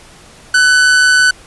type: tone with amplitude modulation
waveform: 45% pulse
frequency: 1500 Hz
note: F#6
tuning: 23 cents sharp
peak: -5 dBFS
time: 0.54-1.31 s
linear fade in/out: 5 ms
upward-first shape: sine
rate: 146 Hz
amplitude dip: 35%
effects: pink hiss -40 dBFS RMS until 1.46 s + resampled to 24000 Hz